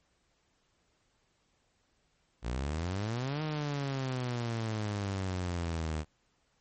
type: exponential two-way sweep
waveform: sawtooth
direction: up then down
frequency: 55.5 to 156.3 to 75.8 Hz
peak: -28 dBFS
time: 2.42-6.05 s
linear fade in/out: 50 ms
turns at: 3.42 s
effects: pink hiss -73 dBFS RMS until 6.6 s + MP3 32 kbps